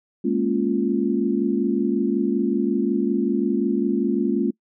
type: chord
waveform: sine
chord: Bb minor seventh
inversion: third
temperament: equal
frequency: 207.7 / 233.1 / 277.2 / 349.2 Hz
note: Ab3 / Bb3 / Db4 / F4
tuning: 0 / 0 / 0 / 0 cents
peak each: -24 dBFS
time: 0.24-4.51 s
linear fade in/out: 10 ms
effects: noise-tail reverb RT60 0.1 s tail -24 dB re dry